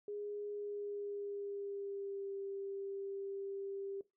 sine tone with pitch glide, 412.4 to 394.2 Hz, G#4 to G4, -12 to +10 cents, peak -40 dBFS, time 0.08-4.01 s, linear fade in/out 2 ms, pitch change -78 cents, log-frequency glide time 0.51-2.33 s, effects noise-tail reverb RT60 0.2 s tail -18 dB re dry

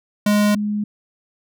square / sine tone pair in turn, 207.7 / 208.6 Hz, G#3 / G#3, 0 / +8 cents, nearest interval unison, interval 8 cents, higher second, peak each -14 / -19 dBFS, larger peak first, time 0.26-0.55 / 0.55-0.84 s, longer neither, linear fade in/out 5 ms, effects none

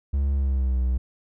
triangle tone with pitch glide, 69.4 to 62.91 Hz, C#2 to B1, +3 to +33 cents, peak -18 dBFS, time 0.13-0.98 s, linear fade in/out 10 ms, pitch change -170 cents, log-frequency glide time 0.34-0.79 s, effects none

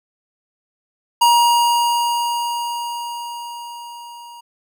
square tone with level ramp, 948 Hz, A#5, 29 cents sharp, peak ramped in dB -10 to -37 dBFS, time 1.21-4.41 s, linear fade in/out 10 ms, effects none

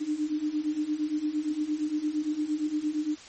sine beating tone pair, 297.7 / 306.4 Hz, D4 / D#4, +24 / -27 cents, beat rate 8.7 Hz, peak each -31 / -28 dBFS, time 0-3.16 s, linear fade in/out 20 ms, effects white hiss -48 dBFS RMS until 3.28 s + MP3 32 kbps

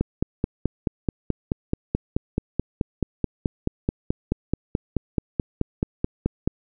click train, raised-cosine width 3 ms, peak -8 dBFS, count 31, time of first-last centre 0.01-6.476 s, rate 4.64 Hz, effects none

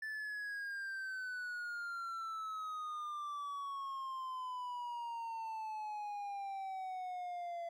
triangle exponential sweep, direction down, 1760 to 678 Hz, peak -38 dBFS, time 0.02-7.69 s, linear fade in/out 5 ms, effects none

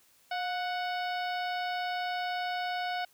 harmonic tone with a mistuned harmonic, 740 Hz, F#5, in tune, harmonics 1 / 2 / 3 / 4 / 5 / 6 / 7, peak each -32 / -38 / -42 / -44 / -46 / -48 / -49 dBFS, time 0.31-3.05 s, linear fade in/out 5 ms, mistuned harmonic 1, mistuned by -53 cents, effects white hiss -64 dBFS RMS until 3.13 s

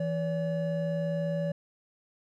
triangle tone pair together, 165.6 / 571.3 Hz, E3 / D5, +8 / -48 cents, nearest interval octave + major sixth, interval 2144 cents, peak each -28 / -29 dBFS, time 0-1.52 s, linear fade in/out 5 ms, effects none

